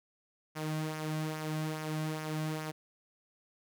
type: tone with flanger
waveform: sawtooth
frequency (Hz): 155.56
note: D#3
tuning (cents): 0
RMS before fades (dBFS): -36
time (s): 0.55-2.72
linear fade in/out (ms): 20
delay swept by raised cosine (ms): 0.24 to 2.34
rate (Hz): 2.4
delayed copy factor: -0.5
effects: none